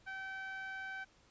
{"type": "tone with band-pass filter", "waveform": "sawtooth", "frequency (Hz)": 770, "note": "G5", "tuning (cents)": -31, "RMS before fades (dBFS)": -44, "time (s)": [0.06, 1.05], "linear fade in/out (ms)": 20, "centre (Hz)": 1600, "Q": 2.9, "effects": ["pink hiss -67 dBFS RMS until 1.3 s", "resampled to 16000 Hz"]}